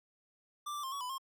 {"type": "tone with pitch steps", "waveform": "square", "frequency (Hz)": [1179, 1172, 1059, 1124, 998, 1069], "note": ["D6", "D6", "C6", "C#6", "B5", "C6"], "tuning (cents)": [6, -4, 21, 24, 18, 37], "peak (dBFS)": -38, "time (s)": [0.66, 1.182], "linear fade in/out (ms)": 10, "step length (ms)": 87, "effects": []}